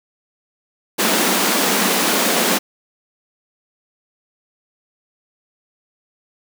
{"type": "high-pass noise", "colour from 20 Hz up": "pink", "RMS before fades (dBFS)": -17, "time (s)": [0.98, 2.59], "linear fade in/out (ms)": 20, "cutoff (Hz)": 180, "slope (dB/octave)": 96, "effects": []}